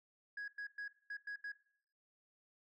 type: tone bursts at uneven times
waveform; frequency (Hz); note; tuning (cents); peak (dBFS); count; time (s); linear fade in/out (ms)
sine; 1661.2; G#6; 0; -39; 6; 0.37-0.48 / 0.58-0.67 / 0.78-0.88 / 1.1-1.17 / 1.27-1.36 / 1.44-1.52; 5
effects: noise-tail reverb RT60 0.6 s tail -18 dB re dry + tanh soft clip ceiling -40 dBFS